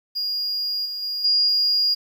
triangle tone with level steps, 4848 Hz, D#8, 46 cents flat, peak -21 / -26 / -23 / -12 / -14 dBFS, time 0.15-1.95 s, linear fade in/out 20 ms, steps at 0.85 / 1.02 / 1.24 / 1.48 s, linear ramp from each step 10 ms, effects tanh soft clip ceiling -14 dBFS + 9-bit

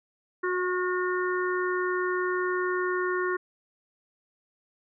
harmonic tone with a mistuned harmonic, 364.5 Hz, F#4, 26 cents flat, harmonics 1 / 3 / 4 / 5, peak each -27 / -32 / -33 / -34 dBFS, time 0.43-3.37 s, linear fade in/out 10 ms, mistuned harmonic 4, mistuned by -28 cents, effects none

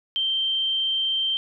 sine tone, 3136 Hz, G7, in tune, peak -21 dBFS, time 0.16-1.37 s, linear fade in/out 0 ms, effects none

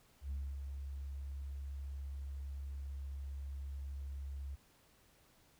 sine tone with ADSR envelope, 69.1 Hz, C#2, 5 cents flat, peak -35 dBFS, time 0.21-4.56 s, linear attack 100 ms, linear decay 260 ms, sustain -5 dB, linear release 17 ms, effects tanh soft clip ceiling -35 dBFS + pink hiss -68 dBFS RMS until 5.59 s

